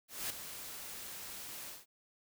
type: noise with ADSR envelope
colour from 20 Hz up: white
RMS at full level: -37 dBFS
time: 0.08-1.86 s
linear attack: 220 ms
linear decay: 6 ms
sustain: -9 dB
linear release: 170 ms
effects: none